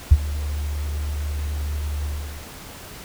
sine tone with ADSR envelope, 73.42 Hz, D2, in tune, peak -4 dBFS, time 0.11-2.49 s, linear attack 10 ms, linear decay 43 ms, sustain -19 dB, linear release 440 ms, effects pink hiss -39 dBFS RMS until 3.04 s

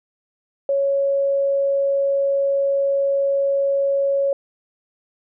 sine tone, 554.4 Hz, C#5, in tune, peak -16 dBFS, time 0.69-4.33 s, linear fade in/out 2 ms, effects none

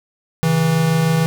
square tone pair together, 135.98 / 162.5 Hz, C#3 / E3, -33 / -24 cents, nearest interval minor third, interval 309 cents, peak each -22 / -15 dBFS, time 0.43-1.26 s, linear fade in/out 0 ms, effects none

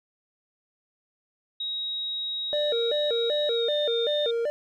sine tone with pitch glide, 3800 to 3647 Hz, A#7 to A#7, +33 to -39 cents, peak -28 dBFS, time 1.6-4.31 s, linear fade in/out 5 ms, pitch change -72 cents, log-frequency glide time 3.54-3.71 s
triangle tone with vibrato, 525 Hz, C5, 6 cents sharp, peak -22 dBFS, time 2.53-4.5 s, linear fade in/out 0 ms, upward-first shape square, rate 2.6 Hz, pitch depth 210 cents each way
effects none

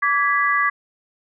sine chord, G# diminished, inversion second, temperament equal with one note detuned, 1156.5 / 1661.2 / 1975.5 Hz, D6 / G#6 / B6, -27 / 0 / 0 cents, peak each -19 / -21 / -21 dBFS, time 0.02-0.7 s, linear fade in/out 10 ms, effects none

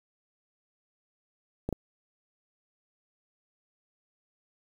clicks, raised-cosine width 2 ms, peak -17 dBFS, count 2, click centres 1.69 / 1.727 s, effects 8-bit

